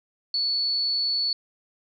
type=tone; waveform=sine; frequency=4435 Hz; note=C#8; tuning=in tune; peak=-22 dBFS; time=0.34-1.33 s; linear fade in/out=2 ms; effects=none